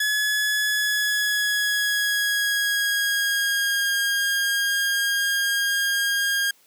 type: tone with pitch glide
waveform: sawtooth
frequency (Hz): 1700 to 1620.4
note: G#6 to G#6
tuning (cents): +40 to -43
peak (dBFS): -17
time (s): 0-6.51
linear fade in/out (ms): 5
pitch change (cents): -83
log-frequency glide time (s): 0.64-3.92
effects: white hiss -58 dBFS RMS until 6.66 s + high-pass 150 Hz 12 dB/octave